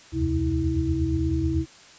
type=tone cluster; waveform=sine; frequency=74.1 / 83 / 90.6 / 130.7 / 324.1 Hz; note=D2 / E2 / F#2 / C3 / E4; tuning=+16 / +12 / -36 / -1 / -29 cents; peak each=-27 / -29 / -33 / -29 / -25 dBFS; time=0.12-1.66 s; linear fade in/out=50 ms; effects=white hiss -49 dBFS RMS until 1.98 s + resampled to 16000 Hz